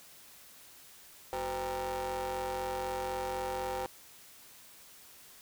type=ring-modulated tone; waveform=30% pulse; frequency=140 Hz; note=C#3; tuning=18 cents sharp; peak=-28 dBFS; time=1.33-3.86 s; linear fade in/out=0 ms; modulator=652 Hz; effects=white hiss -55 dBFS RMS until 5.41 s